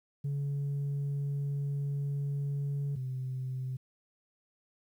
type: tone pair in turn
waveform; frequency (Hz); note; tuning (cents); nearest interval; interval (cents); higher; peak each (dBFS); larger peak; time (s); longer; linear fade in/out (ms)
sine; 141.5 / 129.67; C#3 / C3; +36 / -15; major second; 151; first; -28 / -32; first; 0.24-2.96 / 2.96-3.77; first; 10
effects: tanh soft clip ceiling -29 dBFS + 11-bit